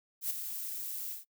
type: noise with ADSR envelope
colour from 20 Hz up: violet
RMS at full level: -31 dBFS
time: 0.21-1.25 s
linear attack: 92 ms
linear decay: 11 ms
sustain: -8 dB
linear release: 140 ms
effects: noise-tail reverb RT60 0.1 s tail -24 dB re dry